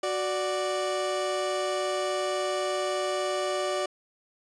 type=tone pair together; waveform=30% pulse; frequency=370 / 587.3 Hz; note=F#4 / D5; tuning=0 / 0 cents; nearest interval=minor sixth; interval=800 cents; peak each=-28 / -26 dBFS; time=0.03-3.86 s; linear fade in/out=5 ms; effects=resampled to 22050 Hz